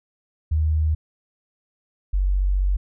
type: tone pair in turn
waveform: sine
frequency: 77.78 / 47.32 Hz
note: D#2 / F#1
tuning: 0 / +40 cents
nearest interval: major sixth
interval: 860 cents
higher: first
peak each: -17 dBFS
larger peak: neither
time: 0.51-0.95 / 2.13-2.77 s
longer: second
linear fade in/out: 10 ms
effects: none